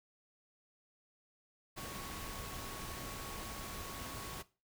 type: tone in noise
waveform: sine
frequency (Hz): 1108.7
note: C#6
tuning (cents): 0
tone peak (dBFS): -51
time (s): 1.76-4.43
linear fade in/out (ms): 20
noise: pink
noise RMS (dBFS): -45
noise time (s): 1.76-4.43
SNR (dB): -9
effects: noise-tail reverb RT60 0.3 s tail -18 dB re dry